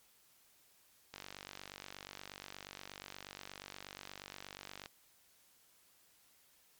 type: click train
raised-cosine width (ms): 0.2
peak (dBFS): -28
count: 181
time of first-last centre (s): 1.14-4.859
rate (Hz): 48.4
effects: white hiss -68 dBFS RMS until 6.79 s + MP3 96 kbps